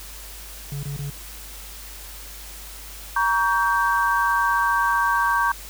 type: tone bursts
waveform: triangle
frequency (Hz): 141.8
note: C#3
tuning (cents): +40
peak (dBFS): -25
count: 3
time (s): 0.72-1.1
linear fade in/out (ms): 2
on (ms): 110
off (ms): 25
type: chord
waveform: sine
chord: G diminished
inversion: first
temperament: just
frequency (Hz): 940.8 / 1128.9 / 1568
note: Bb5 / Db6 / G6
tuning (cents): +16 / +31 / 0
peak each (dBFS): -22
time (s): 3.16-5.52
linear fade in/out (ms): 5
effects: added 50 Hz sine -40 dBFS peak until 5.69 s + white hiss -40 dBFS RMS until 5.69 s